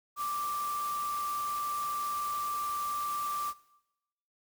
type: tone in noise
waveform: sine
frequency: 1174.7 Hz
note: D6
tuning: in tune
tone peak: -31 dBFS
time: 0.16-3.54 s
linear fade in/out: 50 ms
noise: white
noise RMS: -44 dBFS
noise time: 0.16-3.54 s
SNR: +10 dB
effects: noise-tail reverb RT60 0.9 s tail -19 dB re dry